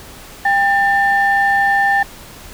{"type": "tone pair together", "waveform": "sine", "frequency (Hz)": [796.5, 1788], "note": ["G5", "A6"], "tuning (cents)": [27, 27], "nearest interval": "octave + major second", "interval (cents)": 1400, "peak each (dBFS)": -13, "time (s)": [0.45, 2.03], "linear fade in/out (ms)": 5, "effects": ["tanh soft clip ceiling -5 dBFS", "pink hiss -37 dBFS RMS until 2.53 s"]}